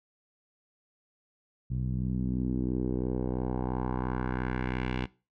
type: tone with low-pass filter sweep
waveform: 10% pulse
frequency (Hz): 62.9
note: B1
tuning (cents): +32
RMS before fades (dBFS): -31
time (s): 1.7-5.06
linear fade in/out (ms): 10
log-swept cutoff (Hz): 130 to 2900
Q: 1.9
effects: noise-tail reverb RT60 0.3 s tail -20 dB re dry